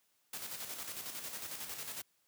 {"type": "noise with tremolo", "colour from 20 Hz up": "white", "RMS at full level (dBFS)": -42, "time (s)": [0.33, 2.02], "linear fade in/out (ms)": 5, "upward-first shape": "square", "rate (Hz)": 11, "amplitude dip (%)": 45, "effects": ["white hiss -75 dBFS RMS until 2.27 s", "high-pass 80 Hz 12 dB/octave"]}